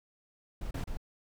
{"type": "noise bursts", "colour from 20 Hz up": "brown", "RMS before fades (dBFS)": -36, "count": 3, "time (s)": [0.61, 0.972], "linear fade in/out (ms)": 5, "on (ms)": 100, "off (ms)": 31, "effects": []}